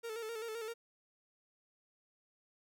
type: tone with vibrato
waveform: 45% pulse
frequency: 450 Hz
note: A4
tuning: 39 cents sharp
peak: -40 dBFS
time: 0.03-0.74 s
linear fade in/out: 20 ms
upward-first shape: square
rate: 7.7 Hz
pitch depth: 54 cents each way
effects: none